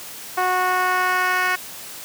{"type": "tone with band-pass filter sweep", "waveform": "10% pulse", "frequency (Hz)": 366.7, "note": "F#4", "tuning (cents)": -15, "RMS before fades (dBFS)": -20, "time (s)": [0.37, 1.56], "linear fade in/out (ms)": 10, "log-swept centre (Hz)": [820, 1800], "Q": 1.1, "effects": ["white hiss -36 dBFS RMS until 2.04 s", "high-pass 80 Hz 12 dB/octave"]}